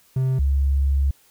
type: tone pair in turn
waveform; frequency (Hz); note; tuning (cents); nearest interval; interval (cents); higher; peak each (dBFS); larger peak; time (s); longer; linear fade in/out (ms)
triangle / sine; 130.81 / 69.01; C3 / C#2; 0 / -7; major seventh; 1107; first; -16; neither; 0.16-0.39 / 0.39-1.11; second; 5
effects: white hiss -57 dBFS RMS until 1.3 s